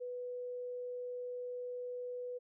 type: tone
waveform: sine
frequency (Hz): 493.9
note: B4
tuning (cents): 0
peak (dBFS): -39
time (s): 0-2.39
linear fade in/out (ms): 20
effects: none